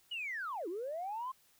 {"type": "linear two-way sweep", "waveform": "sine", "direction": "down then up", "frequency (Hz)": [2968, 320.6, 1071], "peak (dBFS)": -36, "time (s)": [0.11, 1.32], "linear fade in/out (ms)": 10, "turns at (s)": 0.68, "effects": ["tanh soft clip ceiling -32 dBFS", "white hiss -68 dBFS RMS until 1.59 s"]}